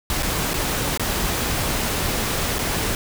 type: noise with dropouts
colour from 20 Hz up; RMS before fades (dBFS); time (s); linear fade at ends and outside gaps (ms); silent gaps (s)
pink; -23; 0.1-2.95; 1; 0.225-0.23 / 0.535-0.54 / 0.975-0.996 / 2.585-2.59
effects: none